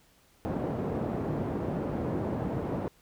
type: band-pass noise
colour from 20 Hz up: pink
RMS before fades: -32 dBFS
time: 0.45-2.88 s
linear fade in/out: 0 ms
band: 120 to 590 Hz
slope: 12 dB/octave
effects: pink hiss -63 dBFS RMS until 3.01 s